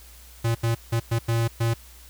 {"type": "tone bursts at uneven times", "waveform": "square", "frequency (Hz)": 115.4, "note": "A#2", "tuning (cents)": -17, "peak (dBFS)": -21, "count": 6, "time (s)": [[0.44, 0.55], [0.63, 0.75], [0.92, 1], [1.11, 1.19], [1.28, 1.48], [1.6, 1.74]], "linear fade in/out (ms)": 10, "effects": ["added 60 Hz sine -47 dBFS peak until 2.09 s", "white hiss -50 dBFS RMS until 2.09 s"]}